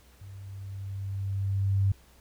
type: tone with level ramp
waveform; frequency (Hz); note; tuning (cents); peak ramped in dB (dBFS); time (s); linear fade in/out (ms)
sine; 98; G2; 0; -42 to -20; 0.21-1.92; 5
effects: added 63 Hz sine -57 dBFS peak until 2.2 s + pink hiss -60 dBFS RMS until 2.2 s